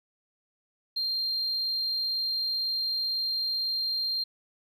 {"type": "tone", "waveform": "sine", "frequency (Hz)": 4186, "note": "C8", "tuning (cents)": 0, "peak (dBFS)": -25, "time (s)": [0.96, 4.24], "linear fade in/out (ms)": 10, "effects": ["tanh soft clip ceiling -24 dBFS", "11-bit"]}